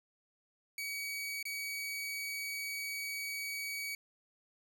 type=tone with dropouts; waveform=sawtooth; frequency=2264 Hz; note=C#7; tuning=36 cents sharp; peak=-34 dBFS; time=0.78-3.95 s; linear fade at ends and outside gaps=2 ms; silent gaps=1.428-1.453 s; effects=none